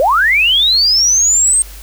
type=linear sweep; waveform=sine; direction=up; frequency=492.3 to 8520 Hz; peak=-8 dBFS; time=0-1.62 s; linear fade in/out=0 ms; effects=added 50 Hz sine -31 dBFS peak until 1.82 s + white hiss -37 dBFS RMS until 1.82 s